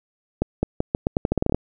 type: accelerating click train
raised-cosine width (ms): 2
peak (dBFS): -6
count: 14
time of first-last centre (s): 0.42-1.546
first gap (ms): 210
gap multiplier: 0.83
effects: none